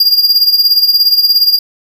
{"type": "tone with tremolo", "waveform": "square", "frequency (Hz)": 4812, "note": "D8", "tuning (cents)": 41, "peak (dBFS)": -4, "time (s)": [0, 1.59], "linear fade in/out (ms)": 5, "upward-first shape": "sine", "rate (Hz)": 17, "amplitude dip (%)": 70, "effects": []}